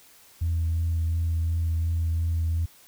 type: tone with vibrato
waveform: sine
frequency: 82.7 Hz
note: E2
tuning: 6 cents sharp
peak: -21 dBFS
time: 0.41-2.66 s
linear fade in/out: 10 ms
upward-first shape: triangle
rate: 2.8 Hz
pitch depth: 20 cents each way
effects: tanh soft clip ceiling -19 dBFS + white hiss -54 dBFS RMS until 2.87 s